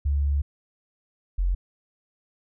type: tone pair in turn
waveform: sine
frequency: 71.2 / 44.87 Hz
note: C#2 / F1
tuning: +47 / +48 cents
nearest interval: minor sixth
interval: 799 cents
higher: first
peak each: -20 dBFS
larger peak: neither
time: 0.05-0.42 / 1.38-1.55 s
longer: first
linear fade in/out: 10 ms
effects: none